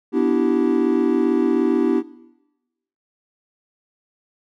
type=chord; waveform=triangle; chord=E minor seventh; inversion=second; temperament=equal with one note detuned; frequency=246.9 / 293.7 / 329.6 / 387 Hz; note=B3 / D4 / E4 / G4; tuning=0 / 0 / 0 / -22 cents; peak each=-19 dBFS; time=0.12-2.03 s; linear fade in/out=50 ms; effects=noise-tail reverb RT60 1.0 s tail -19 dB re dry